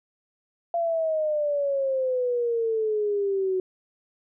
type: exponential sweep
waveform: sine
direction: down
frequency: 687 to 370 Hz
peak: -22 dBFS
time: 0.74-3.6 s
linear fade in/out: 2 ms
effects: none